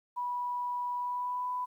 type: tone with pitch glide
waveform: sine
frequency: 979 to 995 Hz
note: B5 to B5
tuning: -15 to +13 cents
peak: -31 dBFS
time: 0.16-1.66 s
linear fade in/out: 20 ms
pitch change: +28 cents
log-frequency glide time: 0.95-1.49 s
effects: 11-bit